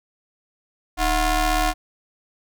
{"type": "ring-modulated tone", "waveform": "sawtooth", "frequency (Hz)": 346.1, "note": "F4", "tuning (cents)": -16, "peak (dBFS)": -11, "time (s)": [0.97, 1.74], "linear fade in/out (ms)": 50, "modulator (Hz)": 384, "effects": []}